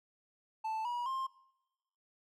triangle tone with pitch steps, 880 / 965.2 / 1058.7 Hz, A5 / B5 / C6, 0 / -40 / +20 cents, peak -32 dBFS, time 0.64-1.27 s, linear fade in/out 10 ms, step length 210 ms, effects noise-tail reverb RT60 1.0 s tail -23 dB re dry

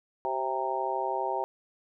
harmonic tone with a mistuned harmonic, 132.1 Hz, C3, 17 cents sharp, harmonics 3 / 4 / 5 / 6 / 7, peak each -35 / -36 / -35 / -33 / -32 dBFS, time 0.25-1.44 s, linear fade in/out 0 ms, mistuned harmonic 3, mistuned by -38 cents, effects none

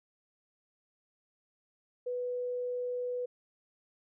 sine tone, 493.9 Hz, B4, in tune, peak -32 dBFS, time 2.06-3.26 s, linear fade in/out 10 ms, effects none

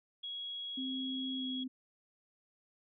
sine tone, 3322 Hz, G#7, in tune, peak -39 dBFS, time 0.23-1.64 s, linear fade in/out 10 ms
sine tone with pitch glide, 261.6 to 258 Hz, C4 to C4, 0 to -24 cents, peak -37 dBFS, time 0.77-1.68 s, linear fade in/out 10 ms, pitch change -24 cents, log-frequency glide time 1.38-1.44 s
effects none

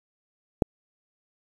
click, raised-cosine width 2 ms, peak -5 dBFS, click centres 0.622 s, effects 7-bit

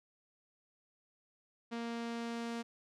sawtooth tone with low-pass filter sweep, 233.1 Hz, A#3, in tune, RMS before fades -40 dBFS, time 1.71-2.63 s, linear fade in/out 20 ms, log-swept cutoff 4800 to 7300 Hz, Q 0.76, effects none

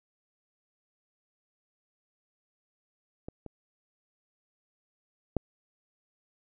clicks, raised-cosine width 2 ms, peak -25 / -28 / -13 dBFS, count 3, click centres 3.285 / 3.463 / 5.367 s, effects none

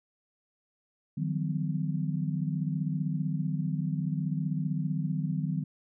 sine tone cluster, 152.8 / 173.4 / 188.6 / 253.5 Hz, D#3 / F3 / F#3 / B3, -31 / -12 / +33 / +45 cents, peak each -30 / -35 / -34 / -38 dBFS, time 1.17-5.64 s, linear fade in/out 10 ms, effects none

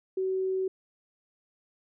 sine tone, 377.8 Hz, F#4, 36 cents sharp, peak -26 dBFS, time 0.17-0.68 s, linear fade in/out 5 ms, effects none

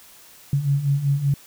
sine beating tone pair, 137.2 / 142.4 Hz, C#3 / C#3, -17 / +47 cents, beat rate 5.2 Hz, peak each -24 / -19 dBFS, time 0.53-1.34 s, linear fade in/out 2 ms, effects white hiss -48 dBFS RMS until 1.46 s

